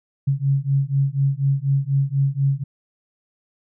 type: beating tone pair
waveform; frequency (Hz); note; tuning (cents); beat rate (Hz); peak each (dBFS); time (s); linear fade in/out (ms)
sine; 136 / 140.1; C#3 / C#3; -33 / +19; 4.1; -20; 0.27-2.64; 10
effects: none